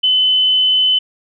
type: tone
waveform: sine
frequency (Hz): 3028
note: F#7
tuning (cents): +39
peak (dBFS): -10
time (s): 0.03-0.99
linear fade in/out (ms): 10
effects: none